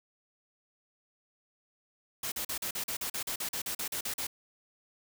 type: noise bursts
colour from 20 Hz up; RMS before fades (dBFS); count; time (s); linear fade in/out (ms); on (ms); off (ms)
white; -35; 16; 2.23-4.269; 5; 89; 41
effects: none